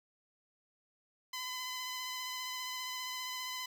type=tone with vibrato; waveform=10% pulse; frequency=1014 Hz; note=B5; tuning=45 cents sharp; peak=-30 dBFS; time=1.33-3.66 s; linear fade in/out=5 ms; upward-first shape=triangle; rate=15 Hz; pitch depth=22 cents each way; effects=none